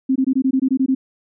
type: tone bursts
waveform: sine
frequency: 263.7 Hz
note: C4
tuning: 14 cents sharp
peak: -13 dBFS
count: 10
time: 0.09-0.95 s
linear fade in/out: 10 ms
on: 68 ms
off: 20 ms
effects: none